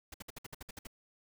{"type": "noise bursts", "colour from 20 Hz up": "pink", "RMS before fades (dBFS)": -45, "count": 10, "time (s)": [0.12, 0.871], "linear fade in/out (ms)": 5, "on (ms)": 22, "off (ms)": 59, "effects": []}